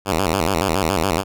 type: tone with vibrato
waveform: 5% pulse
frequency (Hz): 88.8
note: F2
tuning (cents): +29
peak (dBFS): -6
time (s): 0.05-1.24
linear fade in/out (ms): 50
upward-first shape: square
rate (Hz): 7.1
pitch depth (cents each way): 170
effects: none